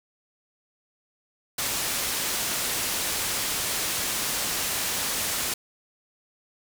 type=low-pass noise; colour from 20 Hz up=white; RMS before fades=-28 dBFS; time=1.58-5.54 s; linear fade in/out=5 ms; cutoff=12000 Hz; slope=12 dB/octave; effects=none